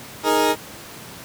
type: chord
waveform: 20% pulse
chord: D# suspended fourth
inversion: none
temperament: equal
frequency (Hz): 311.1 / 415.3 / 466.2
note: D#4 / G#4 / A#4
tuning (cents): 0 / 0 / 0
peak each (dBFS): -16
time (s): 0.23-0.56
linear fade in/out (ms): 50
effects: pink hiss -38 dBFS RMS until 1.24 s + high-pass 100 Hz 12 dB/octave